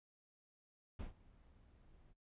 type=noise with ADSR envelope; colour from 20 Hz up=brown; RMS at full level=-43 dBFS; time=0.99-2.14 s; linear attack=5 ms; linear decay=130 ms; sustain=-22 dB; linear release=35 ms; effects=noise-tail reverb RT60 0.2 s tail -22 dB re dry + resampled to 8000 Hz